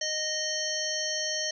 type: harmonic tone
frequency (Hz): 618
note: D#5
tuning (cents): -12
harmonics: 1 / 3 / 5 / 7 / 9 / 10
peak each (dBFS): -36 / -36 / -37 / -36 / -34 / -34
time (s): 0.01-1.51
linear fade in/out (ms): 5
effects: none